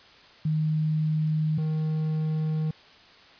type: tone pair in turn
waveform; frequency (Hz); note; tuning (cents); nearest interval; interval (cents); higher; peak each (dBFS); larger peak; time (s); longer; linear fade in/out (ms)
sine / triangle; 155.4 / 156.24; D#3 / D#3; -2 / +8; unison; 10; second; -22; neither; 0.45-1.58 / 1.58-2.71; neither; 5
effects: white hiss -52 dBFS RMS until 3.39 s + resampled to 11025 Hz